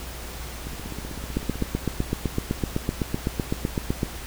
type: two click trains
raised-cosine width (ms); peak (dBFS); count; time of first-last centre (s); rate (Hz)
3; -22 / -10; 16 / 22; 0.67-1.619 / 1.37-4.032; 15.8 / 7.89
effects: added 60 Hz sine -37 dBFS peak until 4.26 s + pink hiss -38 dBFS RMS until 4.26 s